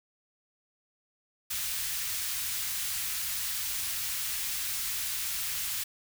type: band-stop noise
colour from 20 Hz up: white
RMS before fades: -33 dBFS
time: 1.5-5.84 s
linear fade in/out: 10 ms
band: 100 to 1600 Hz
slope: 12 dB/octave
effects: none